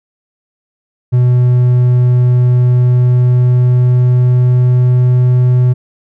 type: tone with pitch glide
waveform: triangle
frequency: 124 to 125.08 Hz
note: B2 to B2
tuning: +7 to +22 cents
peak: -4 dBFS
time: 1.12-5.74 s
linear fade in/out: 20 ms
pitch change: +15 cents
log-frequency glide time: 2.58-5.31 s
effects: none